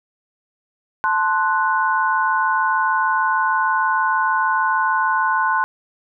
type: chord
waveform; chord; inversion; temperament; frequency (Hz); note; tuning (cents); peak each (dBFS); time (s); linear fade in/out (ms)
sine; F# diminished; first; equal; 880 / 1046.5 / 1480; A5 / C6 / F#6; 0 / 0 / 0; -21 / -19 / -20; 1.04-5.64; 0
effects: none